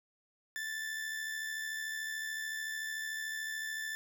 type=tone with amplitude modulation; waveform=40% pulse; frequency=1760 Hz; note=A6; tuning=in tune; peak=-34 dBFS; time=0.56-3.95 s; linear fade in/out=0 ms; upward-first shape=sine; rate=73.6 Hz; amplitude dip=45%; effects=none